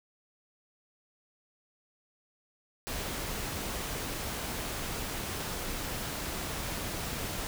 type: noise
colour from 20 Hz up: pink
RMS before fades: -36 dBFS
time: 2.87-7.47 s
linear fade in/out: 0 ms
effects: none